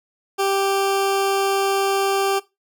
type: tone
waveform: 20% pulse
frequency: 392 Hz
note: G4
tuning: in tune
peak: -13 dBFS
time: 0.38-2.4 s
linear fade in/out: 20 ms
effects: noise-tail reverb RT60 0.2 s tail -17 dB re dry